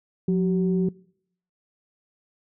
sine tone pair together, 180 / 381.4 Hz, F#3 / G4, -47 / -47 cents, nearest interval octave + minor second, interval 1300 cents, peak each -19 / -25 dBFS, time 0.28-0.89 s, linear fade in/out 5 ms, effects noise-tail reverb RT60 0.7 s tail -24 dB re dry + tanh soft clip ceiling -11 dBFS

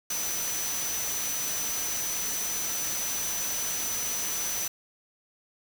sine tone in noise, 6000 Hz, F#8, 23 cents sharp, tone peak -31 dBFS, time 0.1-4.68 s, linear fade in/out 5 ms, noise white, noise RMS -33 dBFS, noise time 0.1-4.68 s, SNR -1 dB, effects none

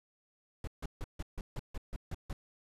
brown noise bursts, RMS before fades -38 dBFS, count 10, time 0.64-2.33 s, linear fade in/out 2 ms, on 34 ms, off 150 ms, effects resampled to 32000 Hz

